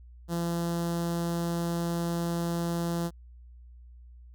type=tone with notch filter; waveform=sawtooth; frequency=170.1 Hz; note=F3; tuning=45 cents flat; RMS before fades=-30 dBFS; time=0.28-3.11 s; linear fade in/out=50 ms; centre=2300 Hz; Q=0.94; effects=added 60 Hz sine -47 dBFS peak until 4.34 s